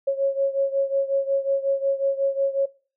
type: beating tone pair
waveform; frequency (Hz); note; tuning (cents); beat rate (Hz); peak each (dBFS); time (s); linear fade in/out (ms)
sine; 547 / 552.5; C#5 / C#5; -23 / -6; 5.5; -21 / -25; 0.07-2.66; 10
effects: noise-tail reverb RT60 0.4 s tail -22 dB re dry